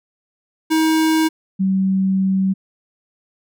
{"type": "tone pair in turn", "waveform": ["square", "sine"], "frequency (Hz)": [317.8, 191.16], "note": ["D#4", "G3"], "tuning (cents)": [37, -43], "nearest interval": "major sixth", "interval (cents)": 880, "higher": "first", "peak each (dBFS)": -14, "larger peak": "neither", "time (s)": [[0.7, 1.29], [1.59, 2.54]], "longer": "second", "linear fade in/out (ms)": 20, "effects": []}